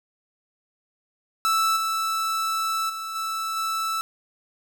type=tone with level steps; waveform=45% pulse; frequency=1318.5 Hz; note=E6; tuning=in tune; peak=-19 / -23 / -30 / -26 / -24 dBFS; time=1.45-4.01 s; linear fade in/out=0 ms; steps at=1.76 / 2.89 / 3.15 / 3.56 s; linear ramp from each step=10 ms; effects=10-bit